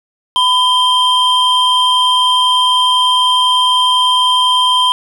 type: tone pair together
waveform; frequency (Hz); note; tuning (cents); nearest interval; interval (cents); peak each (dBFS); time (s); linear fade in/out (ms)
triangle; 1004 / 3162; B5 / G7; +28 / +14; octave + minor sixth; 1986; -10; 0.36-4.92; 0
effects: none